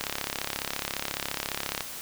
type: click train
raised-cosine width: 0.2 ms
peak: -11 dBFS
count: 63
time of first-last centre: 0.01-1.807 s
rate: 34.5 Hz
effects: white hiss -39 dBFS RMS until 2.01 s